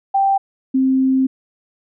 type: tone pair in turn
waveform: sine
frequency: 784 / 263.3 Hz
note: G5 / C4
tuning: 0 / +11 cents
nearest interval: octave + perfect fifth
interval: 1889 cents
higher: first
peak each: -12 dBFS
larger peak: neither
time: 0.14-0.38 / 0.74-1.27 s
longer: second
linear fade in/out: 10 ms
effects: none